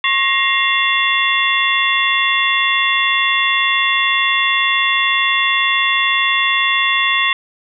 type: tone cluster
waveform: sine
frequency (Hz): 1087 / 1881 / 2107 / 2753 / 3444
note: C#6 / A#6 / C7 / F7 / A7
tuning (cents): -34 / +15 / +12 / -25 / -38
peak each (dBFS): -19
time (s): 0.04-7.33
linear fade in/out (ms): 2
effects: none